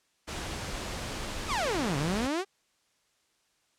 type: noise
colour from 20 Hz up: pink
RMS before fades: -36 dBFS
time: 0.27-2.28 s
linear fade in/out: 20 ms
type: exponential two-way sweep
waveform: sawtooth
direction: down then up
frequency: 1396.9 to 133 to 407.7 Hz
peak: -24 dBFS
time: 1.47-2.45 s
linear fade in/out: 50 ms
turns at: 1.97 s
effects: white hiss -71 dBFS RMS until 3.78 s + low-pass 8000 Hz 12 dB/octave